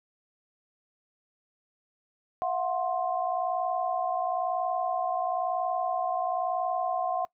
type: tone cluster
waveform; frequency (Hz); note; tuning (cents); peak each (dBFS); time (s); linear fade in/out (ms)
sine; 668 / 729 / 1053; E5 / F#5 / C6; +23 / -26 / +11; -32 / -28 / -34; 2.42-7.25; 0
effects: noise-tail reverb RT60 0.1 s tail -21 dB re dry